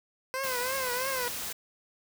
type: tone with vibrato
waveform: 15% pulse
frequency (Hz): 513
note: C5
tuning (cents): -34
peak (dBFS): -24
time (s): 0.34-1.28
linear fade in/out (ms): 0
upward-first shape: triangle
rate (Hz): 3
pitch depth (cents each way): 110
type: noise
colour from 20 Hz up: white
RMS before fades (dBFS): -36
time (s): 0.43-1.53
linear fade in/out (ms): 10
effects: none